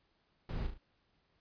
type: noise with echo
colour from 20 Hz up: brown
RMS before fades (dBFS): -38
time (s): 0.49-0.67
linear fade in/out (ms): 2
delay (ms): 36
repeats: 3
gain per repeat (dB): -6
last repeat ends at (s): 0.778
effects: pink hiss -75 dBFS RMS until 1.4 s + resampled to 11025 Hz